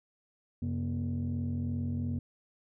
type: tone cluster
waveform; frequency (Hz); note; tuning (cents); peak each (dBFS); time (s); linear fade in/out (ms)
sine; 91.9 / 134.7 / 239.8; F#2 / C#3 / A#3; -11 / -49 / +49; -32 / -35 / -33; 0.62-2.19; 5
effects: tanh soft clip ceiling -26 dBFS